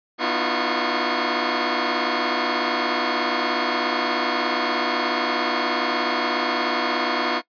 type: tone cluster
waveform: 10% pulse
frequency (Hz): 246.5 / 305.2 / 338 / 354.8 / 1094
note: B3 / D#4 / E4 / F4 / C#6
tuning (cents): -3 / -33 / +43 / +27 / -23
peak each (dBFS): -19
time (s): 0.18-7.42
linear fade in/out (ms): 50
effects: noise-tail reverb RT60 0.1 s tail -20 dB re dry + resampled to 11025 Hz